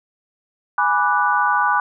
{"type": "chord", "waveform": "sine", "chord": "G# half-diminished seventh", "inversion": "none", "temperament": "equal with one note detuned", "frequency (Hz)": [830.6, 983.8, 1174.7, 1480], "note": ["G#5", "B5", "D6", "F#6"], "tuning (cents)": [0, -7, 0, 0], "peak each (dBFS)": [-21, -20, -20, -20], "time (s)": [0.78, 1.8], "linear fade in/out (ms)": 2, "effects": []}